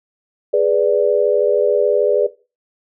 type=chord; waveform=sine; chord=G# diminished; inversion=none; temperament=equal; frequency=415.3 / 493.9 / 587.3 Hz; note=G#4 / B4 / D5; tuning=0 / 0 / 0 cents; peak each=-16 dBFS; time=0.53-2.27 s; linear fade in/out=10 ms; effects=noise-tail reverb RT60 0.3 s tail -17 dB re dry